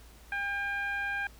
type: tone with low-pass filter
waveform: 15% pulse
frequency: 802 Hz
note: G5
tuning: 39 cents sharp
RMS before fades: -33 dBFS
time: 0.32-1.27 s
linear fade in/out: 2 ms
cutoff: 1900 Hz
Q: 6.5
effects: added 56 Hz sine -52 dBFS peak until 1.39 s + pink hiss -57 dBFS RMS until 1.39 s